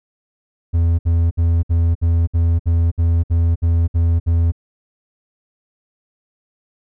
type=tone bursts; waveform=triangle; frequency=83.9 Hz; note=E2; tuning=31 cents sharp; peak=-10 dBFS; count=12; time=0.73-4.521 s; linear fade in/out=20 ms; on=260 ms; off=61 ms; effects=none